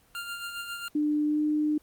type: tone with tremolo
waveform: 25% pulse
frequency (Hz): 1396.9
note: F6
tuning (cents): 0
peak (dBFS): -29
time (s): 0.15-0.88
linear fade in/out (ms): 0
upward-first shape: sine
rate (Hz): 7.4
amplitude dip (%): 45
type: tone with pitch glide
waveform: sine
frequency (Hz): 299 to 302.1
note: D4 to D4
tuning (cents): +31 to +49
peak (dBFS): -23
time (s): 0.95-1.78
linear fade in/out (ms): 5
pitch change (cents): +18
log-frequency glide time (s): 1.26-1.39
effects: pink hiss -62 dBFS RMS until 1.82 s + Opus 24 kbps